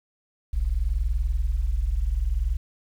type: tone pair together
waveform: sine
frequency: 41.38 / 62 Hz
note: E1 / B1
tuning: +7 / +7 cents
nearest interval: perfect fifth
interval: 700 cents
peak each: -23 dBFS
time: 0.53-2.57 s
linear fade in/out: 10 ms
effects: tanh soft clip ceiling -16 dBFS + 9-bit